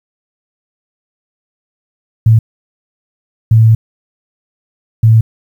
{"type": "tone bursts at uneven times", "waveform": "sine", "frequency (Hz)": 111.9, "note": "A2", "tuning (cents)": 30, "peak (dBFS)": -3, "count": 3, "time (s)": [[2.26, 2.39], [3.51, 3.75], [5.03, 5.21]], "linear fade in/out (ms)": 5, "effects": ["7-bit"]}